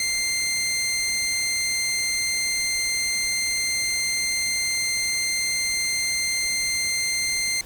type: tone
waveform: 15% pulse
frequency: 2093 Hz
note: C7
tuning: in tune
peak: -16 dBFS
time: 0-7.61 s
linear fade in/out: 2 ms
effects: pink hiss -44 dBFS RMS until 7.65 s